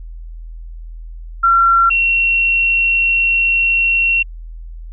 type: tone pair in turn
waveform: sine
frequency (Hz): 1364 / 2728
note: F6 / F7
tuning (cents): -41 / -41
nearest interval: octave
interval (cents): 1200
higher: second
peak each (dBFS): -8 / -11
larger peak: first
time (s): 1.43-1.9 / 1.9-4.23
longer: second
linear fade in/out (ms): 10
effects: added 41 Hz sine -28 dBFS peak until 4.92 s